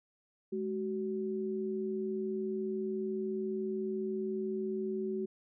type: tone pair together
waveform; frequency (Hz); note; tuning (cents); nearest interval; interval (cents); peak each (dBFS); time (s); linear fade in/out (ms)
sine; 211.1 / 377; G#3 / F#4; +29 / +32; minor seventh; 1003; -37 / -34; 0.52-5.26; 10
effects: none